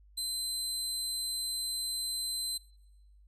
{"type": "tone", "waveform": "25% pulse", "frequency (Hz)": 4070, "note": "C8", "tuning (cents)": -49, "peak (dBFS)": -28, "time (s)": [0.17, 2.58], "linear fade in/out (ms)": 10, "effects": ["noise-tail reverb RT60 1.0 s tail -23 dB re dry", "added 50 Hz sine -56 dBFS peak until 3.27 s"]}